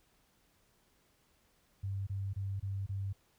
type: tone bursts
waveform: sine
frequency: 98 Hz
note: G2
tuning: in tune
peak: -34 dBFS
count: 5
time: 1.83-3.13 s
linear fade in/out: 10 ms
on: 240 ms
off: 25 ms
effects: pink hiss -71 dBFS RMS until 3.38 s